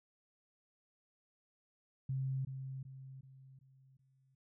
sine tone with echo, 133.1 Hz, C3, 30 cents sharp, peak -34 dBFS, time 2.09-2.45 s, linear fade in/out 5 ms, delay 380 ms, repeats 5, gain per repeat -7 dB, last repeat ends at 4.35 s, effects none

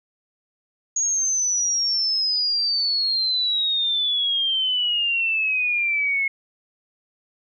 sine exponential sweep, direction down, 6680 to 2166 Hz, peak -19 dBFS, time 0.96-6.28 s, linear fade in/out 5 ms, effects none

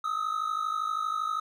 triangle tone pair together, 1249.4 / 1302 Hz, D#6 / E6, +7 / -22 cents, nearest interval minor second, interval 71 cents, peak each -28 / -30 dBFS, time 0.04-1.4 s, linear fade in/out 5 ms, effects none

